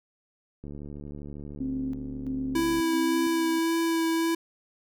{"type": "click train", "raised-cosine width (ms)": 3, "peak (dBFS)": -28, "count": 158, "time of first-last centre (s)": [0.64, 2.8], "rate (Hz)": 72.7}
{"type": "tone with tremolo", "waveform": "sine", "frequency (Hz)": 263.1, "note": "C4", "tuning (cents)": 10, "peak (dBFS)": -28, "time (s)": [1.6, 3.59], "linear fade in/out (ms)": 5, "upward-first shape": "square", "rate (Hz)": 1.5, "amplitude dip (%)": 55}
{"type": "tone with vibrato", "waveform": "square", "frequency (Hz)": 329.6, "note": "E4", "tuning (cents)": 0, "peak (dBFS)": -24, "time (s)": [2.55, 4.35], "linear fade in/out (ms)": 5, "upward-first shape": "sine", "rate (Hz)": 1.8, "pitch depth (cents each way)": 11}
{"effects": []}